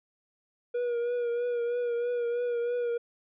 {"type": "tone with vibrato", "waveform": "triangle", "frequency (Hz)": 479.6, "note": "A#4", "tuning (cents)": 49, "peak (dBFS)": -25, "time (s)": [0.74, 2.98], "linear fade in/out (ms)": 10, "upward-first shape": "triangle", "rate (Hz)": 3.1, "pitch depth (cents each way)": 38, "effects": ["resampled to 8000 Hz"]}